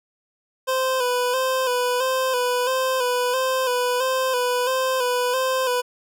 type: tone with vibrato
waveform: 25% pulse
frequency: 507 Hz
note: B4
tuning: 45 cents sharp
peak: -16 dBFS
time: 0.67-5.82 s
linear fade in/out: 20 ms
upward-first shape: square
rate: 1.5 Hz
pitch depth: 44 cents each way
effects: none